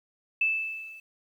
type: tone with level ramp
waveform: sine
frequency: 2632 Hz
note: E7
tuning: 3 cents flat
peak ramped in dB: -20 to -44 dBFS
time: 0.41-1 s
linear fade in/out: 5 ms
effects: 10-bit

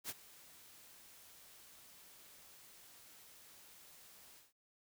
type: noise with ADSR envelope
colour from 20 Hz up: white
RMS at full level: -41 dBFS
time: 0.04-4.53 s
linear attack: 57 ms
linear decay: 32 ms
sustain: -19 dB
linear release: 180 ms
effects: none

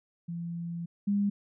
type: tone pair in turn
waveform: sine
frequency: 170 / 202.2 Hz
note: F3 / G#3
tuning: -46 / -46 cents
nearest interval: minor third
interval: 300 cents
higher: second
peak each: -33 / -24 dBFS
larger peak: second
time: 0.28-0.86 / 1.07-1.3 s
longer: first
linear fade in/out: 10 ms
effects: none

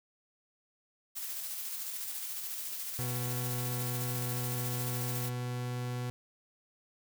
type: noise with tremolo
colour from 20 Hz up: blue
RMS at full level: -38 dBFS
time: 1.15-5.3 s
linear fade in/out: 20 ms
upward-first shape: square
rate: 14 Hz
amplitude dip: 25%
type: tone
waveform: 40% pulse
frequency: 123.47 Hz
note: B2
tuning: in tune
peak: -33 dBFS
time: 2.99-6.1 s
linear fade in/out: 0 ms
effects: none

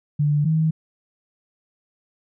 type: tone pair in turn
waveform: sine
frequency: 147.4 / 158.62 Hz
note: D3 / D#3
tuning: +7 / +34 cents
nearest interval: minor second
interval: 127 cents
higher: second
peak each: -16 dBFS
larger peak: neither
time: 0.19-0.45 / 0.45-0.71 s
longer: neither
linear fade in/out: 10 ms
effects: none

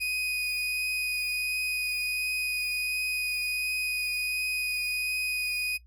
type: tone with vibrato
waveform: 35% pulse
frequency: 2489 Hz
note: D#7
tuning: in tune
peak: -26 dBFS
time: 0-5.78 s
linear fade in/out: 20 ms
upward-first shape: triangle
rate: 1.4 Hz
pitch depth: 10 cents each way
effects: noise-tail reverb RT60 0.1 s tail -19 dB re dry + added 60 Hz sine -52 dBFS peak until 5.86 s

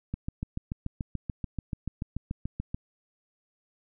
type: click train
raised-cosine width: 5 ms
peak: -19 dBFS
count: 19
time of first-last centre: 0.14-2.745 s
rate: 6.91 Hz
effects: none

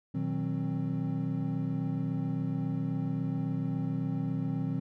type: tone cluster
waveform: triangle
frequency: 122.2 / 158.6 / 185.9 / 265.2 Hz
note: B2 / D#3 / F#3 / C4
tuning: -18 / +33 / +8 / +23 cents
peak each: -34 / -31 / -35 / -33 dBFS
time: 0.14-4.8 s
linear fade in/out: 10 ms
effects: none

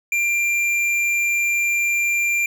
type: tone with tanh clipping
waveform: triangle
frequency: 2378 Hz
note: D7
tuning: 21 cents sharp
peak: -19 dBFS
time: 0.12-2.46 s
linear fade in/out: 2 ms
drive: 15 dB
effects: none

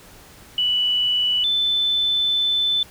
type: tone pair in turn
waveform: sine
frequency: 2960 / 3520 Hz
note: F#7 / A7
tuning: 0 / 0 cents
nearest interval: minor third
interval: 300 cents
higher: second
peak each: -17 dBFS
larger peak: neither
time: 0.58-1.44 / 1.44-2.83 s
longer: second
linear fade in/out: 2 ms
effects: pink hiss -46 dBFS RMS until 2.9 s

